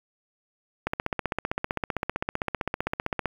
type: click train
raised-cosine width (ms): 0.5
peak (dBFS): -11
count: 38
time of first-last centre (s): 0.87-3.257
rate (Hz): 15.5
effects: 7-bit